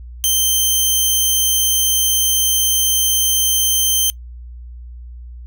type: tone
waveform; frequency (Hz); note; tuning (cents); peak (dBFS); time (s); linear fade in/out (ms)
10% pulse; 3122; G7; -8; -5; 0.24-4.1; 0
effects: noise-tail reverb RT60 0.1 s tail -23 dB re dry + added 60 Hz sine -31 dBFS peak until 5.46 s